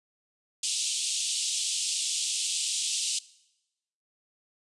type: band-pass noise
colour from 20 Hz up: white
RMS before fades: -30 dBFS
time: 0.63-3.19 s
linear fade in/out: 5 ms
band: 2800 to 9100 Hz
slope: 48 dB/octave
effects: noise-tail reverb RT60 0.9 s tail -20 dB re dry + resampled to 24000 Hz